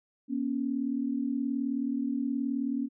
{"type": "tone pair together", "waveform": "sine", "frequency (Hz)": [240, 278.9], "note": ["B3", "C#4"], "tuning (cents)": [-49, 11], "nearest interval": "minor third", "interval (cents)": 260, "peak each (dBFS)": [-31, -30], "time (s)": [0.28, 2.89], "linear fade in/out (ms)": 50, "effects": []}